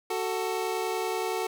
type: tone pair together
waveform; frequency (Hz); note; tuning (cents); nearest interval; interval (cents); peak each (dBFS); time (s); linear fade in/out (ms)
25% pulse; 372.4 / 442.9; F#4 / A4; +11 / +11; minor third; 300; -27; 0.1-1.47; 5
effects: none